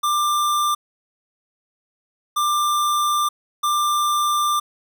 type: tone bursts at uneven times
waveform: square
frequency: 1188 Hz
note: D6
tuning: 20 cents sharp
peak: -18 dBFS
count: 3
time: 0.03-0.75 / 2.36-3.29 / 3.63-4.6 s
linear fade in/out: 10 ms
effects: none